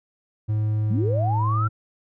triangle tone with pitch glide, 107.3 to 108.8 Hz, A2 to A2, -43 to -19 cents, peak -18 dBFS, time 0.48-1.69 s, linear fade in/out 20 ms, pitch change +24 cents, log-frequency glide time 1.06-1.28 s
sine linear sweep, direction up, 170 to 1379 Hz, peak -24 dBFS, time 0.9-1.68 s, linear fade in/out 10 ms
effects none

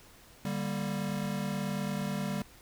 square chord, G minor, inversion second, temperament equal with one note detuned, 146.83 / 196 / 234.7 Hz, D3 / G3 / Bb3, 0 / 0 / +12 cents, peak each -38 / -34 / -40 dBFS, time 0.45-2.42 s, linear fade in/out 2 ms, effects pink hiss -56 dBFS RMS until 2.61 s

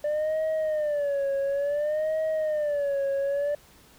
sine tone with vibrato, 590 Hz, D5, 8 cents sharp, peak -21 dBFS, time 0.04-3.55 s, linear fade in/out 5 ms, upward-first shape sine, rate 0.57 Hz, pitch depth 120 cents each way, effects tanh soft clip ceiling -23 dBFS + pink hiss -55 dBFS RMS until 3.98 s

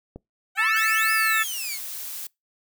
click, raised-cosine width 2 ms, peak -24 dBFS, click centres 0.16 s
15% pulse exponential two-way sweep, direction up then down, 730 to 5170 to 2089 Hz, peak -23 dBFS, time 0.55-1.79 s, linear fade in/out 50 ms, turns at 1.12 s
harmonic tone, 440 Hz, A4, in tune, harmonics 3 / 4 / 5 / 6, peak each -25 / -22 / -28 / -27 dBFS, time 0.57-1.44 s, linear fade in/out 20 ms
blue noise, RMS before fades -34 dBFS, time 0.76-2.27 s, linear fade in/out 5 ms
effects noise-tail reverb RT60 0.2 s tail -25 dB re dry

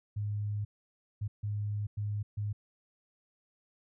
sine tone bursts at uneven times, 103.9 Hz, G#2, 1 cent sharp, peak -31 dBFS, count 5, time 0.16-0.65 / 1.21-1.28 / 1.43-1.87 / 1.97-2.23 / 2.37-2.53 s, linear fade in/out 10 ms, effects none

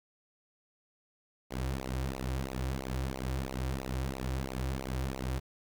sawtooth tone with flanger, 65.41 Hz, C2, in tune, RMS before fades -35 dBFS, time 1.5-5.4 s, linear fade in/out 20 ms, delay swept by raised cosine 0.58 to 4.78 ms, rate 3 Hz, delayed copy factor -0.9, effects 10-bit

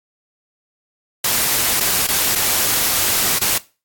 white noise with dropouts, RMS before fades -17 dBFS, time 1.24-3.58 s, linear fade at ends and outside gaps 5 ms, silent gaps 1.8-1.806 / 2.069-2.085 / 2.352-2.357 / 3.389-3.413 s, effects noise-tail reverb RT60 0.3 s tail -19 dB re dry + AAC 64 kbps

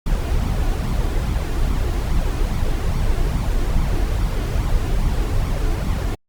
brown noise with flanger, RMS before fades -19 dBFS, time 0.06-6.15 s, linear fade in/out 5 ms, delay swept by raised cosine 0.87 to 2.87 ms, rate 2.4 Hz, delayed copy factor +0.5, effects Opus 48 kbps

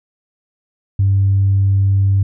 sine tone, 98 Hz, G2, in tune, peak -9 dBFS, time 0.99-2.23 s, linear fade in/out 5 ms, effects tanh soft clip ceiling -6 dBFS

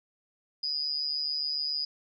sine tone with amplitude modulation, 4947 Hz, D#8, 11 cents flat, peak -25 dBFS, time 0.63-1.85 s, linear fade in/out 5 ms, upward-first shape sine, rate 147 Hz, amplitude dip 75%, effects none

